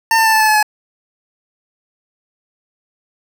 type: tone with pitch steps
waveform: 25% pulse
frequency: 904 / 894.6 / 885.4 / 876.2 / 867.2 / 858.2 / 849.3 Hz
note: A5 / A5 / A5 / A5 / A5 / A5 / G#5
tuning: +47 / +28 / +11 / -7 / -25 / -43 / +39 cents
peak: -6 dBFS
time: 0.11-0.628 s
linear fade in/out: 2 ms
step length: 74 ms
effects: none